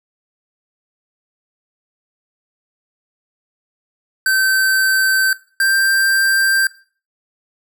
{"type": "tone pair in turn", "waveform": "square", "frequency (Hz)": [1545, 1576.6], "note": ["G6", "G6"], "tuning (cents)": [-26, 9], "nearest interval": "unison", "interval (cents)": 35, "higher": "second", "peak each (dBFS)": -13, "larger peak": "neither", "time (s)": [[4.26, 5.33], [5.6, 6.67]], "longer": "neither", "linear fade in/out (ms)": 2, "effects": ["noise-tail reverb RT60 0.4 s tail -18 dB re dry"]}